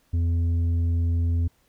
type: tone with tanh clipping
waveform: triangle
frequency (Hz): 84.6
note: E2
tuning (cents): +45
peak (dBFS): -21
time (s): 0.13-1.48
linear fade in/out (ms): 10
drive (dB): 10
effects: pink hiss -65 dBFS RMS until 1.68 s